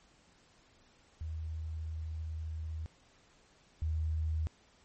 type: tone pair in turn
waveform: sine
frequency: 79.5 / 78.95 Hz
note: D#2 / D#2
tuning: +38 / +26 cents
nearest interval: unison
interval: 12 cents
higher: first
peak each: -36 / -30 dBFS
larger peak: second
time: 1.21-2.86 / 3.82-4.47 s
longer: first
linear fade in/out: 0 ms
effects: pink hiss -65 dBFS RMS until 4.84 s + MP3 32 kbps